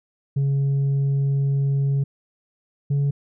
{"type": "tone pair in turn", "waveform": "sine", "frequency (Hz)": [138.59, 141.34], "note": ["C#3", "C#3"], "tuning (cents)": [0, 34], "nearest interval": "unison", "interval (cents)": 34, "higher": "second", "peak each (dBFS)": -15, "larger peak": "neither", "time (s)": [[0.36, 2.04], [2.9, 3.11]], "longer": "first", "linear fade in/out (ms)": 10, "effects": ["tanh soft clip ceiling -17 dBFS"]}